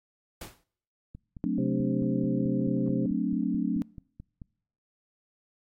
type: noise with exponential decay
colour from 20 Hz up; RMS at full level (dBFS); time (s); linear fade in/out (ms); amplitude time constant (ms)
pink; -37; 0.41-0.64; 5; 49
type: click train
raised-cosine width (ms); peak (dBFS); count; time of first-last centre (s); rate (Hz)
5; -30; 16; 1.15-4.418; 4.59
type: chord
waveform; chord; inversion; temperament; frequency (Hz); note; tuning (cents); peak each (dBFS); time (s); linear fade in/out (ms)
sine; D dominant seventh; first; equal with one note detuned; 183.83 / 220 / 261.6 / 293.7; F#3 / A3 / C4 / D4; -11 / 0 / 0 / 0; -31; 1.44-3.82; 0
type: harmonic tone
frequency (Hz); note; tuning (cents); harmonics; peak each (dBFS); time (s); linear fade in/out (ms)
131.4; C3; +8; 1 / 3 / 4; -32 / -37 / -38; 1.58-3.06; 2
effects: noise-tail reverb RT60 0.7 s tail -26 dB re dry + AAC 48 kbps